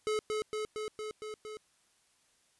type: tone with echo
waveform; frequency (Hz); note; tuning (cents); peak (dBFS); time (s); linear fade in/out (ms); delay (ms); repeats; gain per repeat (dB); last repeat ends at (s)
square; 429.1; A4; -43; -30; 0.07-0.19; 0; 230; 6; -2; 1.57
effects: white hiss -70 dBFS RMS until 2.59 s + resampled to 24000 Hz